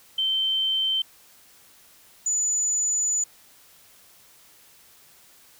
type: tone pair in turn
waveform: sine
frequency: 3105 / 6970 Hz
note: G7 / A8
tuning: -17 / -17 cents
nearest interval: octave + major second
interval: 1400 cents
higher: second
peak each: -21 dBFS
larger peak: neither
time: 0.18-1.02 / 2.26-3.24 s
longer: second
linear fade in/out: 5 ms
effects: white hiss -54 dBFS RMS until 5.59 s